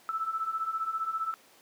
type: beating tone pair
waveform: sine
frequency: 1306 / 1321 Hz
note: E6 / E6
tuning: -17 / +3 cents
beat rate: 15 Hz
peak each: -35 / -31 dBFS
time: 0.09-1.34 s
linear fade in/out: 0 ms
effects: pink hiss -58 dBFS RMS until 1.61 s + high-pass 300 Hz 12 dB/octave